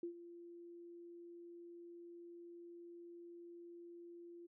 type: tone with ADSR envelope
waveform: sine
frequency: 344.1 Hz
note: F4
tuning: 26 cents flat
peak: -39 dBFS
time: 0.03-4.47 s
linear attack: 3 ms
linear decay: 96 ms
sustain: -13 dB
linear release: 15 ms
effects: none